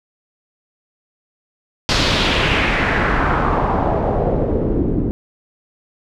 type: noise with low-pass filter sweep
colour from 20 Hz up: pink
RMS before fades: -17 dBFS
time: 1.89-5.11 s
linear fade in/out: 0 ms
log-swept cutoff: 4800 to 270 Hz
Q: 2.1
effects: none